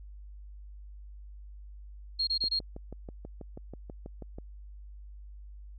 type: tone bursts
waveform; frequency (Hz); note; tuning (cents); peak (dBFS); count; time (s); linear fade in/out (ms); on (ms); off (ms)
sine; 4251; C8; +27; -26; 4; 2.19-2.594; 10; 83; 24
type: click train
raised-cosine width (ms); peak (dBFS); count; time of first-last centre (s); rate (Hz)
2; -29; 13; 2.44-4.385; 6.17
effects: added 50 Hz sine -44 dBFS peak until 5.78 s